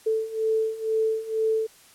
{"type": "beating tone pair", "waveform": "sine", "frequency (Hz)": [440, 442.1], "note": ["A4", "A4"], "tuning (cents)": [0, 8], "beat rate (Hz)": 2.1, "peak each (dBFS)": [-27, -24], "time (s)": [0.06, 1.67], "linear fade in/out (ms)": 10, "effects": ["white hiss -53 dBFS RMS until 1.94 s", "low-pass 12000 Hz 12 dB/octave"]}